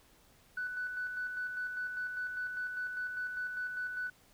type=tone with tremolo; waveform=sine; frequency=1490 Hz; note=F#6; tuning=12 cents sharp; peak=-33 dBFS; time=0.57-4.1 s; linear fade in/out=5 ms; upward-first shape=square; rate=5 Hz; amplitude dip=40%; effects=tanh soft clip ceiling -29 dBFS + pink hiss -64 dBFS RMS until 4.33 s